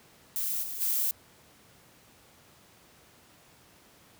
violet noise with level steps, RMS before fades -31 / -37 / -28 dBFS, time 0.36-1.11 s, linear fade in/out 0 ms, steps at 0.62 / 0.8 s, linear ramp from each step 20 ms, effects pink hiss -58 dBFS RMS until 4.19 s + high-pass 80 Hz 12 dB/octave

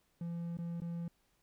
triangle tone with dropouts, 170 Hz, F3, 46 cents flat, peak -35 dBFS, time 0.21-1.08 s, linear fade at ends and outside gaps 2 ms, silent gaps 0.571-0.587 / 0.803-0.818 s, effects pink hiss -75 dBFS RMS until 1.42 s

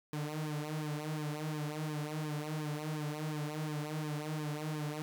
sawtooth tone with flanger, 151.9 Hz, D#3, 41 cents flat, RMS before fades -38 dBFS, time 0.13-5.02 s, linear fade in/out 0 ms, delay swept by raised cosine 1.4 to 6 ms, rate 2.8 Hz, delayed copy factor -1, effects none

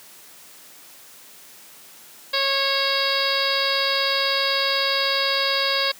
harmonic tone with a mistuned harmonic, 548 Hz, C#5, 20 cents flat, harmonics 1 / 2 / 3 / 4 / 5 / 6 / 7 / 8 / 9, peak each -27 / -28 / -28 / -29 / -31 / -30 / -26 / -27 / -28 dBFS, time 2.33-5.92 s, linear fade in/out 10 ms, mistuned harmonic 8, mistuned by +47 cents, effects white hiss -46 dBFS RMS until 5.99 s + high-pass 150 Hz 12 dB/octave

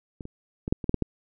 clicks, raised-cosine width 3 ms, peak -24 / -25 / -17 / -8 / -20 / -10 / -9 / -11 dBFS, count 8, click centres 0.208 / 0.254 / 0.679 / 0.725 / 0.842 / 0.894 / 0.943 / 1.023 s, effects none

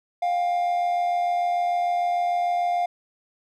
triangle tone pair together, 705.3 / 792 Hz, F5 / G5, +17 / +18 cents, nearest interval major second, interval 201 cents, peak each -19 / -31 dBFS, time 0.22-2.86 s, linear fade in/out 5 ms, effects none

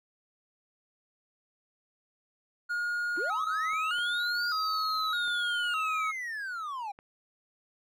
triangle tone with vibrato, 1351 Hz, E6, 42 cents sharp, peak -27 dBFS, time 2.69-6.12 s, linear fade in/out 20 ms, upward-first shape square, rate 0.82 Hz, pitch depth 100 cents each way
clicks, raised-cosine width 0.5 ms, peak -35 dBFS, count 5, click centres 3.165 / 3.733 / 3.985 / 5.279 / 6.989 s
triangle linear two-way sweep, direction up then down, 293.7 to 4894 to 778 Hz, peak -32 dBFS, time 3.17-6.92 s, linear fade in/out 10 ms, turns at 4.51 s
effects none

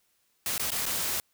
white noise with dropouts, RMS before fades -30 dBFS, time 0.46-1.2 s, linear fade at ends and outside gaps 1 ms, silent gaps 0.58-0.596 / 0.705-0.718 / 0.856-0.863 s, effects white hiss -71 dBFS RMS until 1.33 s

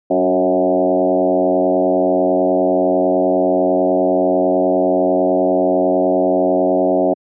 sine tone with frequency modulation, 460 Hz, A#4, 23 cents flat, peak -11 dBFS, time 0.1-7.14 s, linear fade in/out 10 ms, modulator 89.3 Hz, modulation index 2.8, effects high-pass 200 Hz 12 dB/octave

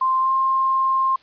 sine tone with pitch glide, 1046.5 to 1059.9 Hz, C6 to C6, 0 to +22 cents, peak -16 dBFS, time 0.01-1.16 s, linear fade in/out 5 ms, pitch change +22 cents, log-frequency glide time 0.19-0.32 s, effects white hiss -53 dBFS RMS until 1.22 s + resampled to 11025 Hz

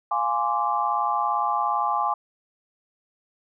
sine chord, D half-diminished seventh, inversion first, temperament equal with one note detuned, 698.5 / 830.6 / 1046.5 / 1163.9 Hz, F5 / Ab5 / C6 / D6, 0 / 0 / 0 / -16 cents, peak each -30 / -25 / -27 / -26 dBFS, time 0.11-2.14 s, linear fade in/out 5 ms, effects none

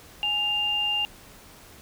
sine tone pair together, 832 / 2799 Hz, G#5 / F7, +3 / +3 cents, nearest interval octave + major sixth, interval 2100 cents, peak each -34 / -23 dBFS, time 0.23-1.05 s, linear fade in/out 0 ms, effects pink hiss -49 dBFS RMS until 1.81 s

